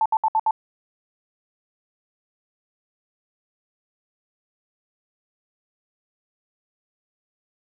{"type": "tone bursts", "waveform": "sine", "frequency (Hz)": 880, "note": "A5", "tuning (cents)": 0, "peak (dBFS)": -16, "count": 5, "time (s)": [0.01, 0.509], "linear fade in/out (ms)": 2, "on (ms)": 47, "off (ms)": 66, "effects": []}